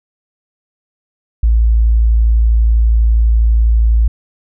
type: tone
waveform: sine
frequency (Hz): 56.1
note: A1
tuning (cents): +34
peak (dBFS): -7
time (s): 1.43-4.08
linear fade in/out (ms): 5
effects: none